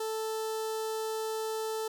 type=tone with notch filter; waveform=sawtooth; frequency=440 Hz; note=A4; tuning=in tune; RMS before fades=-34 dBFS; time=0-1.88 s; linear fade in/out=5 ms; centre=2200 Hz; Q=1.2; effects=none